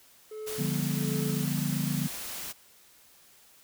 triangle tone with tremolo, 431.3 Hz, A4, 35 cents flat, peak -33 dBFS, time 0.31-1.45 s, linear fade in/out 5 ms, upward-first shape sine, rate 1.4 Hz, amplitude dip 85%
white noise, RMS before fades -38 dBFS, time 0.46-2.53 s, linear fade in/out 20 ms
sine chord, D diminished seventh, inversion none, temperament equal with one note detuned, 146.83 / 174.61 / 202.4 / 246.9 Hz, D3 / F3 / Ab3 / Cb4, 0 / 0 / -44 / 0 cents, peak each -31 / -32 / -35 / -34 dBFS, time 0.58-2.08 s, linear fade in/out 10 ms
effects white hiss -58 dBFS RMS until 3.63 s

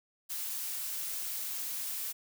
blue noise, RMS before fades -37 dBFS, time 0.29-2.13 s, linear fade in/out 20 ms, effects none

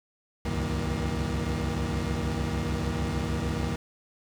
30% pulse tone cluster, 66.4 / 73 / 96.5 / 160.3 / 236.1 Hz, C2 / D2 / G2 / E3 / A#3, +26 / -10 / -27 / -48 / +22 cents, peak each -31 dBFS, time 0.45-3.76 s, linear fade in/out 5 ms, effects low-pass 8000 Hz 12 dB/octave + 8-bit

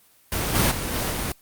pink noise with level steps, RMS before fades -25 / -19 / -28 / -25 / -27 dBFS, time 0.32-1.32 s, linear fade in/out 2 ms, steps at 0.54 / 0.7 / 0.92 / 1.1 s, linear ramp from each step 20 ms, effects white hiss -57 dBFS RMS until 1.41 s + Opus 24 kbps

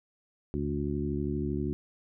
harmonic tone with a mistuned harmonic, 72.6 Hz, D2, 19 cents flat, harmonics 1 / 2 / 3 / 4 / 5, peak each -35 / -35 / -35 / -35 / -35 dBFS, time 0.54-1.73 s, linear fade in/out 0 ms, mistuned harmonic 1, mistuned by +68 cents, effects none

